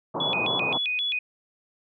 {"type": "band-pass noise", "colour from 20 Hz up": "white", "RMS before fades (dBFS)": -30, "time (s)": [0.14, 0.78], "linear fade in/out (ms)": 10, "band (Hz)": [110, 1100], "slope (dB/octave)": 48}
{"type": "tone with vibrato", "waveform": "sine", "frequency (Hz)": 2910, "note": "F#7", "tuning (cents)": -29, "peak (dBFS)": -24, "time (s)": [0.2, 1.19], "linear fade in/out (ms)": 5, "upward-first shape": "square", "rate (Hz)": 3.8, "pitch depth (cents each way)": 270}
{"effects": []}